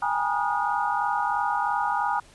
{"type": "tone cluster", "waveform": "sine", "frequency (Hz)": [806, 849, 957, 1234, 1438], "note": ["G5", "G#5", "A#5", "D#6", "F#6"], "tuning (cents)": [48, 38, 45, -15, -50], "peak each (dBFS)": [-28, -30, -27, -30, -32], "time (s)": [0.02, 2.2], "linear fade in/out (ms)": 5, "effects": ["pink hiss -53 dBFS RMS until 2.34 s", "resampled to 24000 Hz"]}